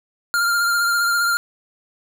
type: tone with vibrato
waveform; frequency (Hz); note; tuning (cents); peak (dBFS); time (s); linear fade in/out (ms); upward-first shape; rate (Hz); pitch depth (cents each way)
square; 1396.9; F6; 0; -17; 0.34-1.37; 0; sine; 15; 26
effects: none